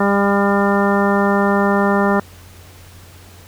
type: harmonic tone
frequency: 200 Hz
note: G3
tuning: 35 cents sharp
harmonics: 1 / 2 / 3 / 4 / 5 / 6 / 7 / 9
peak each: -16 / -19 / -21 / -22 / -23 / -24 / -24 / -26 dBFS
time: 0-2.2 s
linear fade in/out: 5 ms
effects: added 89 Hz sine -41 dBFS peak until 3.47 s + pink hiss -44 dBFS RMS until 3.47 s